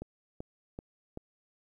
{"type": "click train", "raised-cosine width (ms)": 2, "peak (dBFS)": -26, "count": 4, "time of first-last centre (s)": [0.02, 1.174], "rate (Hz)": 2.6, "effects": ["11-bit"]}